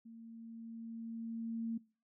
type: tone with level ramp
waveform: sine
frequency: 228.1 Hz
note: A#3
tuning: 37 cents flat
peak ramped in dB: -50 to -34 dBFS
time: 0.05-1.78 s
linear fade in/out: 10 ms
effects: noise-tail reverb RT60 0.4 s tail -23 dB re dry